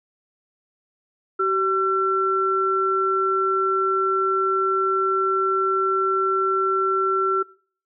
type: tone pair together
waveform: sine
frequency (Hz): 382.3 / 1350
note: G4 / E6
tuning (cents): -43 / +41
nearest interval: octave + minor seventh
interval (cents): 2184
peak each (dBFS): -22 / -20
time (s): 1.39-7.43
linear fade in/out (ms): 10
effects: noise-tail reverb RT60 0.5 s tail -23 dB re dry